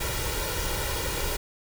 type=noise with comb filter; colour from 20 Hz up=pink; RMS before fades=-29 dBFS; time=0-1.37 s; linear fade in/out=10 ms; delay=2.1 ms; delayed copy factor=+0.7; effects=none